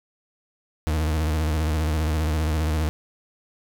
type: tone with vibrato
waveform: 40% pulse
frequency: 77.78 Hz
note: D#2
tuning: in tune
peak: -20 dBFS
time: 0.87-2.89 s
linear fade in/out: 0 ms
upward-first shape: square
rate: 15 Hz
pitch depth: 58 cents each way
effects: none